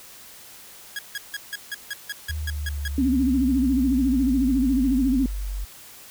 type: tone bursts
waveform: sawtooth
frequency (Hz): 1654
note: G#6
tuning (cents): -8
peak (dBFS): -24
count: 11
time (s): 0.96-2.879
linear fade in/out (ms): 2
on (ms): 29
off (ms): 160
type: exponential sweep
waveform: sine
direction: down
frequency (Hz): 77.8 to 46.52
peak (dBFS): -26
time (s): 2.29-5.65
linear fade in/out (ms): 10
type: tone with vibrato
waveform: sine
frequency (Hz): 261.6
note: C4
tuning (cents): 0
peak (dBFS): -18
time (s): 2.98-5.26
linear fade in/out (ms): 2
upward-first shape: sine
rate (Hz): 14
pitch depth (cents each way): 120
effects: white hiss -45 dBFS RMS until 6.1 s